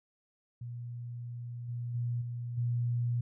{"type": "tone with level steps", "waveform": "sine", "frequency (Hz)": 120, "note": "B2", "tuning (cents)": -49, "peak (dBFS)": [-38, -34, -30, -35, -28], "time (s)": [0.61, 3.21], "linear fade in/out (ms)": 5, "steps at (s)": [1.68, 1.94, 2.21, 2.57], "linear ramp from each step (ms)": 10, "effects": []}